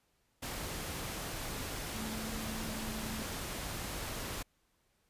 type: tone in noise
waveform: sine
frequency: 220 Hz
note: A3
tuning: in tune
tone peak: -41 dBFS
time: 1.94-3.23 s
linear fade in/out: 10 ms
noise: pink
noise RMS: -40 dBFS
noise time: 0.42-4.43 s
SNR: -4 dB
effects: pink hiss -75 dBFS RMS until 5.09 s + resampled to 32000 Hz